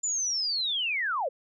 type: linear sweep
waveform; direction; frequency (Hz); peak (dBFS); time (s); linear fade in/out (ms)
sine; down; 7160 to 466.2; -26; 0.03-1.29; 10
effects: none

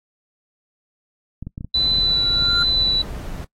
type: clicks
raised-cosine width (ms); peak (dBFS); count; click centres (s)
5; -18; 11; 1.426 / 1.47 / 1.579 / 1.609 / 1.646 / 1.918 / 1.986 / 2.371 / 2.424 / 2.487 / 2.532
type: tone with vibrato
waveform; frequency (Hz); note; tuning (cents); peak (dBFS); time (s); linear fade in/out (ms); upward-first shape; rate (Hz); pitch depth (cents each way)
sine; 3980; B7; +13; -16; 1.74-3.02; 5; sine; 1.4; 13
type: noise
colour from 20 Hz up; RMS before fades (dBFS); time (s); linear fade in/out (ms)
brown; -29; 1.75-3.45; 10
type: tone with exponential growth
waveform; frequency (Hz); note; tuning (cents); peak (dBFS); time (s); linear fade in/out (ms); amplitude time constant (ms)
triangle; 1396.9; F6; 0; -17; 1.89-2.63; 2; 160
effects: noise-tail reverb RT60 0.1 s tail -22 dB re dry + AAC 48 kbps

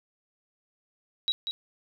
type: tone with echo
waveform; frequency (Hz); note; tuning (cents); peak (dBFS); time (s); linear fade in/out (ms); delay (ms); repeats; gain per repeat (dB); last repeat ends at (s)
sine; 3869; B7; -36; -23; 1.28-1.32; 0; 190; 1; -6; 1.51
effects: none

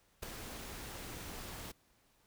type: noise with ADSR envelope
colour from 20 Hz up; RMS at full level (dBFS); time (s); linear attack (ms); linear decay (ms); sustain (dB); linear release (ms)
pink; -39; 0.22-1.72; 13; 3; -7; 9
effects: pink hiss -71 dBFS RMS until 2.26 s

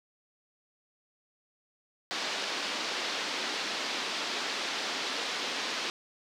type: band-pass noise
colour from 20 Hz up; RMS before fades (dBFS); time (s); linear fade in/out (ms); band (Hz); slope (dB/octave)
white; -34; 2.11-5.9; 0; 230 to 4900; 24
effects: none

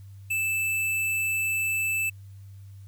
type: tone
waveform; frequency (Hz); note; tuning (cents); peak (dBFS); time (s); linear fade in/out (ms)
square; 2637; E7; 0; -25; 0.3-2.1; 10
effects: added 98 Hz sine -42 dBFS peak until 2.87 s + white hiss -65 dBFS RMS until 2.87 s

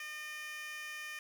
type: tone with high-pass filter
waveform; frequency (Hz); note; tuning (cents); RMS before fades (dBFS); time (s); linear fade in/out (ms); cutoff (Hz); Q
15% pulse; 607; D#5; -43; -44; 0-1.19; 2; 2000; 2
effects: 11-bit

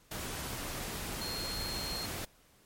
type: tone in noise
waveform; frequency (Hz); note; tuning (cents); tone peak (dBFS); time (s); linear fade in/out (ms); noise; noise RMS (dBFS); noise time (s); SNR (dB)
sine; 4245; C8; +24; -38; 1.21-2.06; 5; pink; -39; 0.11-2.25; -2
effects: pink hiss -64 dBFS RMS until 2.65 s + MP3 64 kbps

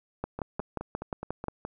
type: two click trains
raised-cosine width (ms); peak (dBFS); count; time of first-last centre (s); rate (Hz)
1; -21 / -17; 7 / 8; 0.39-1.651 / 0.24-1.483; 4.76 / 5.63
effects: none

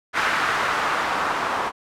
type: noise with low-pass filter sweep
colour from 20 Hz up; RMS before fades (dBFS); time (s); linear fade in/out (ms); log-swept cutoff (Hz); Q
blue; -23; 0.13-1.72; 50; 1500 to 1000; 1.7
effects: none

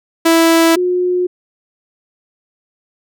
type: tone pair in turn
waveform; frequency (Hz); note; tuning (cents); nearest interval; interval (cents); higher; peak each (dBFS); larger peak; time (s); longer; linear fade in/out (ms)
sawtooth / sine; 329.6 / 360.4; E4 / F#4; 0 / -45; major second; 155; second; -4 / -12; first; 0.25-0.76 / 0.76-1.27; neither; 10
effects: none

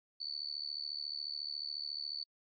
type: tone with amplitude modulation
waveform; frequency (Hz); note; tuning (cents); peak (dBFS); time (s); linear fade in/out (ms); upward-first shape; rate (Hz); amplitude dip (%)
sine; 4480; C#8; +18; -34; 0.2-2.24; 10; sine; 74.1; 95
effects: AAC 32 kbps

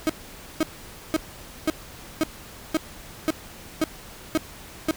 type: tone bursts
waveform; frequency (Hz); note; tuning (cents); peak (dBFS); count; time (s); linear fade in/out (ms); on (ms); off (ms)
35% pulse; 316; D#4; +27; -17; 10; 0.07-4.91; 0; 25; 510
effects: pink hiss -43 dBFS RMS until 4.96 s

